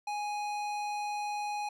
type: tone with low-pass filter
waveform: square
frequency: 830.6 Hz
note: G#5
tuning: in tune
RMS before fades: -35 dBFS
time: 0.07-1.69 s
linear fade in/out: 5 ms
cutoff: 8000 Hz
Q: 0.53
effects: none